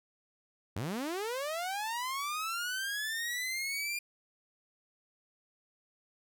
sawtooth linear sweep, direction up, 83.4 to 2411 Hz, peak -30 dBFS, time 0.76-3.99 s, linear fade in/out 5 ms, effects none

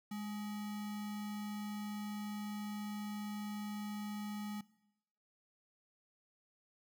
sine tone with sample-and-hold, 207.7 Hz, G#3, in tune, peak -39 dBFS, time 0.11-4.61 s, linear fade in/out 5 ms, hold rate 1050 Hz, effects noise-tail reverb RT60 0.9 s tail -20 dB re dry

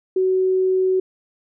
sine tone, 374.5 Hz, F#4, 21 cents sharp, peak -15 dBFS, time 0.16-1 s, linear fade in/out 5 ms, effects none

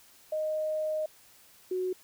sine tone pair in turn, 620 / 368.7 Hz, D#5 / F#4, -6 / -6 cents, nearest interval major sixth, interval 900 cents, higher first, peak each -28 dBFS, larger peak neither, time 0.32-1.06 / 1.71-1.93 s, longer first, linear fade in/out 5 ms, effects white hiss -58 dBFS RMS until 2.03 s

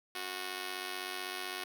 5% pulse tone with amplitude modulation, 366.4 Hz, F#4, 17 cents flat, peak -23 dBFS, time 0.15-1.64 s, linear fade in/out 5 ms, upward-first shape sine, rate 95.9 Hz, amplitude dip 75%, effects none

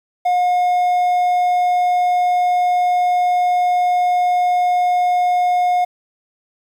triangle tone, 718 Hz, F5, 48 cents sharp, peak -11 dBFS, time 0.25-5.85 s, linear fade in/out 10 ms, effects 8-bit

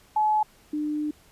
sine tone pair in turn, 855 / 300.3 Hz, A5 / D4, -50 / +39 cents, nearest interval octave + tritone, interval 1811 cents, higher first, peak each -19 / -25 dBFS, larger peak first, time 0.16-0.43 / 0.73-1.11 s, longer second, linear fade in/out 5 ms, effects pink hiss -57 dBFS RMS until 1.31 s + resampled to 32000 Hz

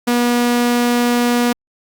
sawtooth tone, 241.3 Hz, B3, 40 cents flat, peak -9 dBFS, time 0.07-1.53 s, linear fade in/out 10 ms, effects Opus 48 kbps

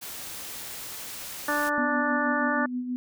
white noise, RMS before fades -38 dBFS, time 0.01-1.7 s, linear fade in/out 20 ms
harmonic tone, 293.7 Hz, D4, in tune, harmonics 1 / 2 / 3 / 4 / 5 / 6, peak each -32 / -31 / -32 / -30 / -30 / -30 dBFS, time 1.48-2.66 s, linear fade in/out 5 ms
sine tone with tremolo, 249 Hz, B3, 14 cents sharp, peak -26 dBFS, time 1.78-2.96 s, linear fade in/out 0 ms, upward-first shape sine, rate 6.3 Hz, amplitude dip 50%
effects none

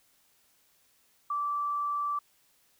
sine tone, 1164 Hz, D6, 16 cents flat, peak -28 dBFS, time 1.3-2.19 s, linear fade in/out 5 ms, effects white hiss -67 dBFS RMS until 2.79 s

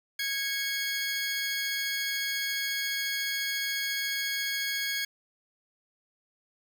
20% pulse tone pair together, 1648.7 / 2203 Hz, G#6 / C#7, -13 / -11 cents, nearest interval perfect fourth, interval 502 cents, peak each -27 dBFS, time 0.19-5.05 s, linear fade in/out 5 ms, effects none

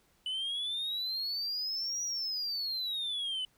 sine exponential two-way sweep, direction up then down, 2982 to 5820 to 2982 Hz, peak -30 dBFS, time 0.26-3.45 s, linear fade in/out 2 ms, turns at 2.03 s, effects tanh soft clip ceiling -31 dBFS + pink hiss -69 dBFS RMS until 3.57 s

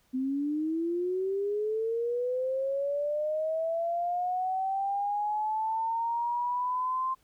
sine linear sweep, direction up, 254.3 to 1050 Hz, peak -27 dBFS, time 0.13-7.15 s, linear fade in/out 20 ms, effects pink hiss -68 dBFS RMS until 7.23 s

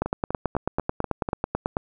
two click trains, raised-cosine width 1 ms, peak -9 / -13 dBFS, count 17 / 6, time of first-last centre 0.02-1.769 / 0.06-1.289 s, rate 9.15 / 4.07 Hz, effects none

